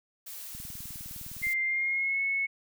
blue noise, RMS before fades -42 dBFS, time 0.26-1.54 s, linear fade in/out 10 ms
click train, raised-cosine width 5 ms, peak -35 dBFS, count 19, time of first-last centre 0.55-1.468 s, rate 19.6 Hz
sine tone with pitch glide, 2095 to 2198 Hz, C7 to C#7, +2 to -15 cents, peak -26 dBFS, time 1.42-2.47 s, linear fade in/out 20 ms, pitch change +83 cents, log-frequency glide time 1.64-2.21 s
effects none

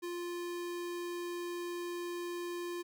square tone, 349.2 Hz, F4, in tune, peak -38 dBFS, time 0.02-2.83 s, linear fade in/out 20 ms, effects none

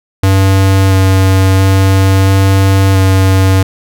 square tone with pitch steps, 96.4 / 95.3 / 96.2 / 96.8 / 95.3 Hz, G2 / G2 / G2 / G2 / G2, -28 / -48 / -32 / -21 / -48 cents, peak -6 dBFS, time 0.23-3.63 s, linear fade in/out 5 ms, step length 680 ms, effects none

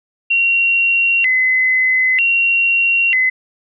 sine tone with vibrato, 2364 Hz, D7, 11 cents sharp, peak -11 dBFS, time 0.3-3.3 s, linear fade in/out 10 ms, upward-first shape square, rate 0.53 Hz, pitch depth 260 cents each way, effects none

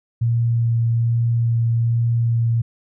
sine tone with vibrato, 116.54 Hz, A#2, in tune, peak -15 dBFS, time 0.21-2.62 s, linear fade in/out 10 ms, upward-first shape sine, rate 1.2 Hz, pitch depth 10 cents each way, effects none

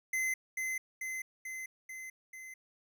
square tone with echo, 2054 Hz, C7, 33 cents flat, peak -31 dBFS, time 0.13-0.34 s, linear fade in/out 5 ms, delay 440 ms, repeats 5, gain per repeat -3 dB, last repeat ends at 2.54 s, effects none

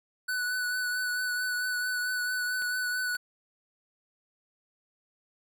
square tone with vibrato, 1488 Hz, F#6, 9 cents sharp, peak -29 dBFS, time 0.28-3.17 s, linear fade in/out 10 ms, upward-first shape triangle, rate 4.5 Hz, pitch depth 24 cents each way
clicks, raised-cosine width 0.3 ms, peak -30 dBFS, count 2, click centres 2.621 / 3.152 s
effects none

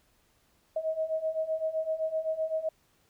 sine beating tone pair, 631 / 638.8 Hz, D#5 / D#5, +24 / +45 cents, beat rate 7.8 Hz, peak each -33 / -30 dBFS, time 0.76-2.69 s, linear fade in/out 5 ms, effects pink hiss -68 dBFS RMS until 3.09 s

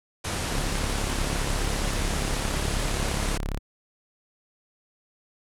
pink low-pass noise, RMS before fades -30 dBFS, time 0.24-3.38 s, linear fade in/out 10 ms, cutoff 11000 Hz, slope 48 dB/octave
sawtooth tone, 34.75 Hz, C#1, 5 cents sharp, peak -23 dBFS, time 0.51-3.59 s, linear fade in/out 20 ms
effects none

